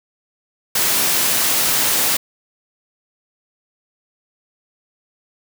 white high-pass noise, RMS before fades -17 dBFS, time 0.75-2.17 s, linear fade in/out 5 ms, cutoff 110 Hz, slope 12 dB/octave, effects none

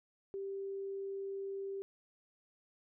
sine tone, 392.1 Hz, G4, in tune, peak -38 dBFS, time 0.34-1.82 s, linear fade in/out 0 ms, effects none

